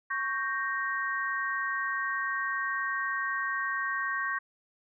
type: chord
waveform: sine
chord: G diminished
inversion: second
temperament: equal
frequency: 1108.7 / 1568 / 1864.7 Hz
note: Db6 / G6 / Bb6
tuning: 0 / 0 / 0 cents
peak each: -33 dBFS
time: 0.1-4.39 s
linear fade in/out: 10 ms
effects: none